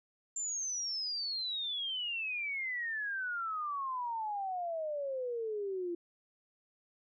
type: exponential sweep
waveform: sine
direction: down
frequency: 7320 to 339.4 Hz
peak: -34 dBFS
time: 0.36-5.95 s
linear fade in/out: 5 ms
effects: none